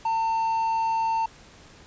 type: tone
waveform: triangle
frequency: 900 Hz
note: A5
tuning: 39 cents sharp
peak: -20 dBFS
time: 0.05-1.26 s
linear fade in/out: 5 ms
effects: pink hiss -50 dBFS RMS until 1.86 s + resampled to 16000 Hz